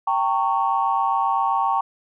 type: chord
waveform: sine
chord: G diminished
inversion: none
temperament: equal with one note detuned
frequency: 784 / 911.6 / 1108.7 Hz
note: G5 / Bb5 / Db6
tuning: 0 / -39 / 0 cents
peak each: -22 / -22 / -22 dBFS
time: 0.07-1.81 s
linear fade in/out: 5 ms
effects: tanh soft clip ceiling -8 dBFS